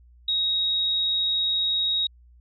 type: tone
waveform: sine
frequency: 3783 Hz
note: A#7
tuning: 25 cents sharp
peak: -21 dBFS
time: 0.28-2.07 s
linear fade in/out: 5 ms
effects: added 60 Hz sine -50 dBFS peak until 2.4 s